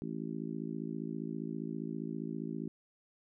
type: harmonic tone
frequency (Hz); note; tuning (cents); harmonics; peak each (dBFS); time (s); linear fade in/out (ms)
55; A1; 0; 3 / 4 / 5 / 6 / 7; -42 / -41 / -42 / -44 / -47; 0.02-2.68; 0
effects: none